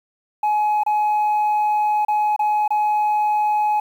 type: tone with dropouts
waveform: sine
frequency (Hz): 844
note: G#5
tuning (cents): +28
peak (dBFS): -13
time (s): 0.43-3.8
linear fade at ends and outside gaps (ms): 5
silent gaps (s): 0.835-0.863 / 2.05-2.082 / 2.363-2.392 / 2.679-2.705
effects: tanh soft clip ceiling -15 dBFS + 8-bit